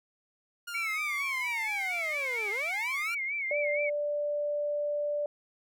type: linear two-way sweep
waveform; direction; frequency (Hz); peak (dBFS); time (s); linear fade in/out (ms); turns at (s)
sawtooth; down then up; 1429 to 392 to 1429; -33; 0.67-3.15; 10; 2.5
type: tone with vibrato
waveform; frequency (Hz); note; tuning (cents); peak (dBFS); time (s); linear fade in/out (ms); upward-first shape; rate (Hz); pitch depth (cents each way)
sine; 2216; C#7; -1; -30; 0.74-3.9; 10; sine; 4.3; 100
type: tone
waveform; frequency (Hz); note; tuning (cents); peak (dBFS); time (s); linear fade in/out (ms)
sine; 587.3; D5; 0; -28; 3.51-5.26; 2
effects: none